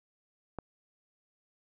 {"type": "click", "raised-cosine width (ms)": 1, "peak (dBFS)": -23, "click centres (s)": 0.587, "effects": []}